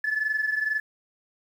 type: tone pair together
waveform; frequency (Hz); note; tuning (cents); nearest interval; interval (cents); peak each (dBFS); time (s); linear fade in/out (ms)
sine; 1725 / 1747.1; A6 / A6; -35 / -13; unison; 22; -24 / -28; 0.04-0.8; 5
effects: tanh soft clip ceiling -18 dBFS + 9-bit